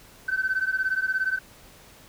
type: beating tone pair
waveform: sine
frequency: 1522 / 1539 Hz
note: F#6 / G6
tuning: +48 / -32 cents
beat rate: 17 Hz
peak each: -25 dBFS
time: 0.28-1.39 s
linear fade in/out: 10 ms
effects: tanh soft clip ceiling -17 dBFS + pink hiss -51 dBFS RMS until 2.08 s